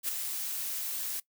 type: noise with ADSR envelope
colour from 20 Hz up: blue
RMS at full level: -29 dBFS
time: 0.03-1.2 s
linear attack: 56 ms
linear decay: 6 ms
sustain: -6 dB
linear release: 6 ms
effects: noise-tail reverb RT60 0.1 s tail -20 dB re dry